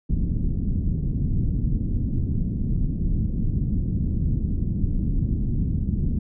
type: low-pass noise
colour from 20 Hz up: pink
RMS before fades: -23 dBFS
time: 0.09-6.19 s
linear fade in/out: 5 ms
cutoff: 240 Hz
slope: 24 dB/octave
effects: none